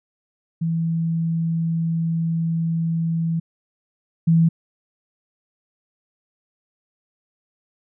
sine tone pair in turn, 164.81 / 164.81 Hz, E3 / E3, 0 / 0 cents, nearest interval unison, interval 0 cents, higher neither, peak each -19 / -12 dBFS, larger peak second, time 0.61-3.4 / 4.27-4.49 s, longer first, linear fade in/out 10 ms, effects none

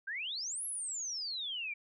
sine exponential two-way sweep, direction up then down, 1524 to 11360 to 2294 Hz, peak -36 dBFS, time 0.07-1.74 s, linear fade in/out 10 ms, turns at 0.65 s, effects none

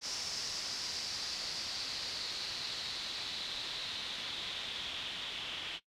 white noise with low-pass filter sweep, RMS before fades -40 dBFS, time 0.01-5.8 s, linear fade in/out 50 ms, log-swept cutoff 5400 to 3200 Hz, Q 4.5, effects noise-tail reverb RT60 0.1 s tail -17 dB re dry

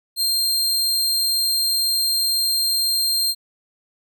sawtooth tone, 4186 Hz, C8, in tune, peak -15 dBFS, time 0.16-3.35 s, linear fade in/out 50 ms, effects none

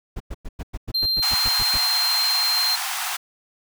brown noise bursts, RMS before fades -29 dBFS, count 12, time 0.16-1.776 s, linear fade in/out 10 ms, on 43 ms, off 100 ms
triangle tone, 4164 Hz, C8, 9 cents flat, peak -18 dBFS, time 0.94-2.76 s, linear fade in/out 10 ms
pink high-pass noise, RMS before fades -27 dBFS, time 1.22-3.17 s, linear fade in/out 10 ms, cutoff 720 Hz, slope 96 dB/octave
effects none

